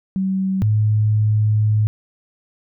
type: tone pair in turn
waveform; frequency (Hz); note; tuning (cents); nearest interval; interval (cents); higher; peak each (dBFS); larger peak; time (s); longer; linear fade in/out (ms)
sine; 190.7 / 107.03; G3 / A2; -47 / -47; minor seventh; 1000; first; -17 / -13; second; 0.16-0.62 / 0.62-1.87; second; 0
effects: none